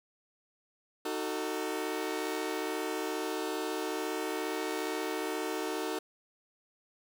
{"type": "chord", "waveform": "sawtooth", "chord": "D# diminished", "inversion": "none", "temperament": "just", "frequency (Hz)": [311.1, 373.4, 448], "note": ["D#4", "F#4", "A4"], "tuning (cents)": [0, 16, 31], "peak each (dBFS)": -33, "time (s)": [1.05, 5.99], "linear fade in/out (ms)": 5, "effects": []}